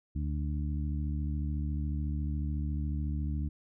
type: harmonic tone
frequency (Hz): 74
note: D2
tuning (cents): +14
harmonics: 1 / 2 / 3 / 4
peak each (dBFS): -31 / -37 / -41 / -43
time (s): 0.15-3.49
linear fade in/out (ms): 10
effects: none